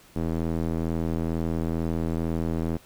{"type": "tone with band-pass filter", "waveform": "square", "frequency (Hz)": 41.09, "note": "E1", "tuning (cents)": -5, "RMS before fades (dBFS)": -27, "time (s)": [0.15, 2.78], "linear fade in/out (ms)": 20, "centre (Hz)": 270, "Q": 0.9, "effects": ["pink hiss -54 dBFS RMS until 2.85 s"]}